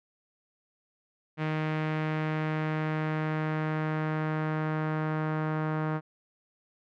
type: tone with low-pass filter sweep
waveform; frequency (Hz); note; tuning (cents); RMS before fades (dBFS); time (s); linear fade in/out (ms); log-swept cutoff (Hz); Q
sawtooth; 155.56; D#3; 0; -30; 1.37-6.01; 50; 2300 to 1400; 1.6
effects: none